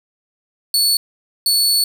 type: tone bursts at uneven times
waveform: sawtooth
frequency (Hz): 4435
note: C#8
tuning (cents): 0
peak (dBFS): -10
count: 2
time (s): 0.74-0.97 / 1.46-1.84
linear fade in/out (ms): 2
effects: none